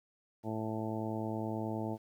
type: harmonic tone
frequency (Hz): 109.8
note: A2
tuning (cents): -3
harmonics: 1 / 2 / 3 / 4 / 5 / 6 / 7 / 8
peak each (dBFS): -40 / -39 / -40 / -45 / -46 / -44 / -48 / -45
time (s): 0.43-1.98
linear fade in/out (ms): 50
effects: 11-bit